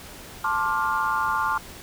sine chord, D minor seventh, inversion second, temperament just, 881 / 1057.2 / 1174.7 / 1409.6 Hz, A5 / C6 / D6 / F6, +2 / +18 / 0 / +16 cents, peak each -27 dBFS, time 0.44-1.58 s, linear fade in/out 5 ms, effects pink hiss -42 dBFS RMS until 1.82 s

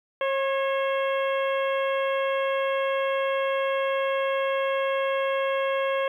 harmonic tone with a mistuned harmonic, 541 Hz, C#5, 42 cents flat, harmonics 1 / 2 / 3 / 4 / 5 / 6, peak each -24 / -30 / -34 / -36 / -38 / -40 dBFS, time 0.21-6.08 s, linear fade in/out 2 ms, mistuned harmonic 3, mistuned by +34 cents, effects 10-bit

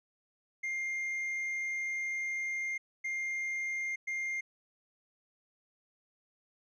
triangle tone bursts at uneven times, 2112 Hz, C7, 16 cents sharp, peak -31 dBFS, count 3, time 0.63-2.78 / 3.04-3.96 / 4.07-4.41 s, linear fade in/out 10 ms, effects resampled to 22050 Hz

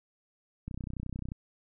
click train, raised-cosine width 5 ms, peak -25 dBFS, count 21, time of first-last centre 0.68-1.319 s, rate 31.3 Hz, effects none

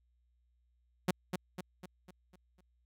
sawtooth tone with echo, 182 Hz, F#3, 28 cents flat, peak -23 dBFS, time 1.08-1.11 s, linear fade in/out 5 ms, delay 250 ms, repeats 6, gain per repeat -6 dB, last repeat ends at 2.61 s, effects added 60 Hz sine -70 dBFS peak until 2.85 s

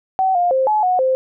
sine tone with pitch steps, 760 / 706 / 526 / 853 / 732 / 521 Hz, F#5 / F5 / C5 / G#5 / F#5 / C5, +46 / +19 / +9 / +46 / -19 / -7 cents, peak -13 dBFS, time 0.19-1.15 s, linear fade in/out 0 ms, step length 160 ms, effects none

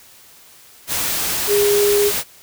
sine tone in noise, 410 Hz, G#4, 22 cents flat, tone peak -13 dBFS, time 1.47-2.12 s, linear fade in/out 50 ms, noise white, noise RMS -21 dBFS, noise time 0.87-2.24 s, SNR +5 dB, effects white hiss -46 dBFS RMS until 2.42 s

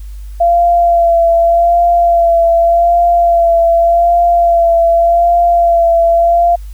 sine tone with vibrato, 683 Hz, F5, 39 cents flat, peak -6 dBFS, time 0.4-6.56 s, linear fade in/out 10 ms, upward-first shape sine, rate 0.85 Hz, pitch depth 24 cents each way, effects added 50 Hz sine -24 dBFS peak until 6.73 s + white hiss -48 dBFS RMS until 6.73 s

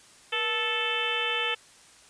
harmonic tone with a mistuned harmonic, 438.8 Hz, A4, 5 cents flat, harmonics 1 / 2 / 3 / 4 / 5 / 6 / 7 / 8, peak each -35 / -37 / -35 / -34 / -36 / -31 / -31 / -37 dBFS, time 0.32-1.55 s, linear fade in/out 10 ms, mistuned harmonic 1, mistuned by +140 cents, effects white hiss -54 dBFS RMS until 2.09 s + resampled to 22050 Hz

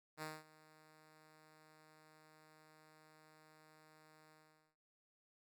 5% pulse tone with ADSR envelope, 155.56 Hz, D#3, in tune, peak -32 dBFS, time 0.17-4.76 s, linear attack 52 ms, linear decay 210 ms, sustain -21 dB, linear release 450 ms, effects none

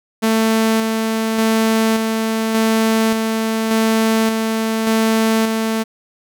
sawtooth tone with tremolo, 222.4 Hz, A3, 19 cents sharp, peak -9 dBFS, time 0.22-5.84 s, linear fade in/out 20 ms, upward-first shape square, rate 0.86 Hz, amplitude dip 35%, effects none

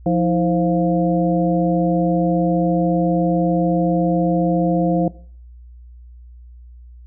harmonic tone with a mistuned harmonic, 174.61 Hz, F3, in tune, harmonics 1 / 2 / 3 / 4, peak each -17 / -20 / -22 / -23 dBFS, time 0.06-5.08 s, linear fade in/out 2 ms, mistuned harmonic 2, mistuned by -140 cents, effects noise-tail reverb RT60 0.5 s tail -20 dB re dry + added 60 Hz sine -38 dBFS peak until 7.06 s

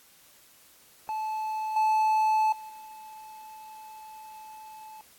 triangle tone with level steps, 869 Hz, A5, 22 cents flat, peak -27 / -19 / -38 / -41 dBFS, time 1.09-5.01 s, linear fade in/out 0 ms, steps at 1.76 / 2.52 / 2.69 s, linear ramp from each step 5 ms, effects white hiss -57 dBFS RMS until 5.18 s + AAC 64 kbps

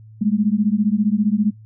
sine beating tone pair, 202.9 / 217.9 Hz, G#3 / A3, -40 / -17 cents, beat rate 15 Hz, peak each -18 dBFS, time 0.21-1.51 s, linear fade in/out 10 ms, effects noise-tail reverb RT60 0.1 s tail -18 dB re dry + added 109 Hz sine -40 dBFS peak until 1.65 s

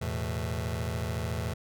sawtooth chord, E suspended fourth, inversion none, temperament just, 82.41 / 109.88 / 123.61 Hz, E2 / A2 / B2, 0 / -2 / +2 cents, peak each -29 / -30 / -33 dBFS, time 0.01-1.54 s, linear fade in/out 10 ms, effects none

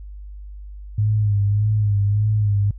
sine tone with vibrato, 103.83 Hz, G#2, in tune, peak -15 dBFS, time 0.98-2.71 s, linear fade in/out 5 ms, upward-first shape sine, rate 1.7 Hz, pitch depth 52 cents each way, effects added 50 Hz sine -33 dBFS peak until 2.78 s

